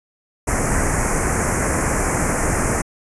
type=band-stop noise; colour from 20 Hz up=pink; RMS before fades=-19 dBFS; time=0.47-2.82 s; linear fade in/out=10 ms; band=2200 to 6200 Hz; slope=48 dB/octave; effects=resampled to 24000 Hz